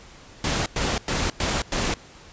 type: noise bursts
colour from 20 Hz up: pink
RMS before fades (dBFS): -24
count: 5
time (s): 0.44-1.94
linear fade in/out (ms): 2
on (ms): 220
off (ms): 100
effects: pink hiss -47 dBFS RMS until 2.32 s + resampled to 16000 Hz